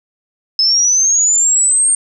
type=linear sweep; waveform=sine; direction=up; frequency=5150 to 8710 Hz; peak=-9 dBFS; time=0.59-1.95 s; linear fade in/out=2 ms; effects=none